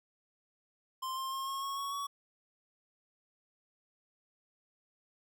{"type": "tone with pitch steps", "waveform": "square", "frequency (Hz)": [1046.5, 1059.3, 1072.2, 1085.3, 1098.5, 1111.9, 1125.5], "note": ["C6", "C6", "C6", "C#6", "C#6", "C#6", "C#6"], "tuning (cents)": [0, 21, 42, -37, -16, 5, 26], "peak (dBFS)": -36, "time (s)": [1.02, 2.07], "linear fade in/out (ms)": 10, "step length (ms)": 150, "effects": []}